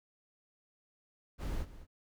brown noise with echo, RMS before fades -36 dBFS, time 1.38-1.66 s, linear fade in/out 50 ms, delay 210 ms, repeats 1, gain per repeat -15 dB, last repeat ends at 1.87 s, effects none

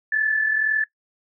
sine tone pair together, 1704.2 / 1746 Hz, G#6 / A6, +44 / -14 cents, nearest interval unison, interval 42 cents, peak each -25 / -19 dBFS, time 0.12-0.84 s, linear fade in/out 5 ms, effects noise-tail reverb RT60 0.1 s tail -20 dB re dry

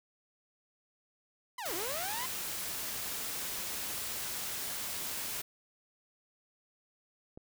sawtooth linear two-way sweep, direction down then up, 1046.5 to 314.5 to 1046.5 Hz, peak -34 dBFS, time 1.58-2.26 s, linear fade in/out 5 ms, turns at 1.74 s
white noise, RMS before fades -38 dBFS, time 1.65-5.42 s, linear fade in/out 10 ms
click, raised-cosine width 2 ms, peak -34 dBFS, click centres 7.375 s
effects none

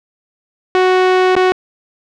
sawtooth tone with dropouts, 370 Hz, F#4, in tune, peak -5 dBFS, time 0.75-1.52 s, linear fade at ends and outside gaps 0 ms, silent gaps 1.352-1.365 s, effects low-pass 3000 Hz 12 dB/octave

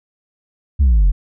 sine exponential sweep, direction down, 75.4 to 41 Hz, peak -6 dBFS, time 0.79-1.12 s, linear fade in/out 20 ms, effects tanh soft clip ceiling -8 dBFS

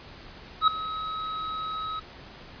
square tone with ADSR envelope, 1278 Hz, D#6, 46 cents sharp, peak -15 dBFS, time 0.61-2 s, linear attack 67 ms, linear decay 3 ms, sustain -16 dB, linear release 11 ms, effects pink hiss -46 dBFS RMS until 2.6 s + resampled to 11025 Hz

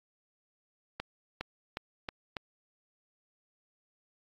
accelerating click train, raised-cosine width 0.3 ms, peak -19 dBFS, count 5, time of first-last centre 1-2.368 s, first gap 410 ms, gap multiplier 0.88, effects AAC 64 kbps

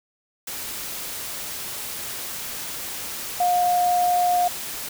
sine tone in noise, 713 Hz, F5, 36 cents sharp, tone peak -17 dBFS, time 3.4-4.48 s, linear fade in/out 5 ms, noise white, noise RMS -32 dBFS, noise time 0.47-4.89 s, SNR +12 dB, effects none

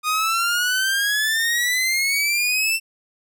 sawtooth exponential sweep, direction up, 1229 to 2696 Hz, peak -15 dBFS, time 0.03-2.8 s, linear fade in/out 50 ms, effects none

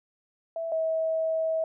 sine tone pair in turn, 659.3 / 644.2 Hz, E5 / E5, 0 / -40 cents, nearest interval unison, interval 40 cents, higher first, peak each -29 / -24 dBFS, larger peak second, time 0.56-0.72 / 0.72-1.64 s, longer second, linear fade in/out 2 ms, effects none

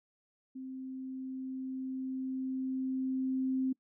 sine tone with level ramp, 261.6 Hz, C4, in tune, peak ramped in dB -40 to -28 dBFS, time 0.55-3.73 s, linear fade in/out 10 ms, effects noise-tail reverb RT60 0.1 s tail -24 dB re dry

